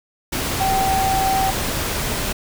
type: tone in noise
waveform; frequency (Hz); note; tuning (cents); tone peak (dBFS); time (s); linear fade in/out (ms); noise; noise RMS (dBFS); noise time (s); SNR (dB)
sine; 770; G5; -31; -17; 0.6-1.51; 10; pink; -23; 0.32-2.33; +3
effects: none